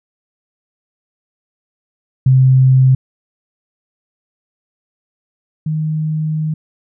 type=tone pair in turn; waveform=sine; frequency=130.81 / 155.56 Hz; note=C3 / D#3; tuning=0 / 0 cents; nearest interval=minor third; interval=300 cents; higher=second; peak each=-6 / -15 dBFS; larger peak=first; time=2.26-2.95 / 5.66-6.54 s; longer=second; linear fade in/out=5 ms; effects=none